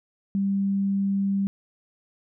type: tone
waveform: sine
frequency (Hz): 197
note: G3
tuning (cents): +9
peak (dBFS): -21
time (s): 0.35-1.47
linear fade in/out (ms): 0
effects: none